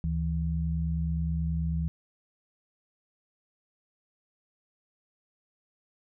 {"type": "tone pair together", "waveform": "sine", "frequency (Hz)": [73.34, 162.7], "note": ["D2", "E3"], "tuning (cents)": [-2, -22], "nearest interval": "octave + major second", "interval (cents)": 1380, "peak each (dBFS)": [-29, -29], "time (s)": [0.04, 1.88], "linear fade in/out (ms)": 0, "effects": []}